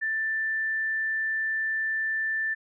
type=tone; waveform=sine; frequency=1770 Hz; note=A6; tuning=10 cents sharp; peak=-25 dBFS; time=0.01-2.55 s; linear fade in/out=20 ms; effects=none